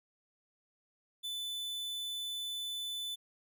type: tone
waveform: 45% pulse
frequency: 3500 Hz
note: A7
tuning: 10 cents flat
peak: -37 dBFS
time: 1.23-3.16 s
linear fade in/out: 20 ms
effects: none